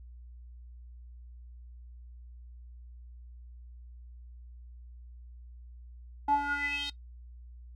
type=tone with band-pass filter sweep; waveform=square; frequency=286 Hz; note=D4; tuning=46 cents flat; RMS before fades=-31 dBFS; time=6.28-6.9 s; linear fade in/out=5 ms; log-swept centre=760 to 3900 Hz; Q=7.2; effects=noise-tail reverb RT60 0.1 s tail -19 dB re dry + added 60 Hz sine -46 dBFS peak until 7.75 s